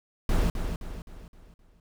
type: noise with echo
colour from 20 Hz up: brown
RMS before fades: -23 dBFS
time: 0.29-0.5 s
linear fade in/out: 2 ms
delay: 260 ms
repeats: 5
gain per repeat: -7 dB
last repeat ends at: 1.8 s
effects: none